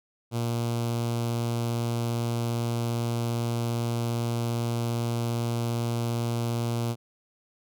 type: tone with notch filter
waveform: sawtooth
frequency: 117.5 Hz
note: A#2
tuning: 14 cents sharp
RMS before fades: -28 dBFS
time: 0.31-6.96 s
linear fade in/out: 50 ms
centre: 1800 Hz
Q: 1.3
effects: none